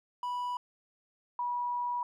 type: tone pair in turn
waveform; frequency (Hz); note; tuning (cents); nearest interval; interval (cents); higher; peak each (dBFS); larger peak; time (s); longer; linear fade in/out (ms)
triangle / sine; 983 / 971.7; B5 / B5; -8 / -28; unison; 20; first; -30 / -30; neither; 0.23-0.57 / 1.39-2.03; second; 2
effects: none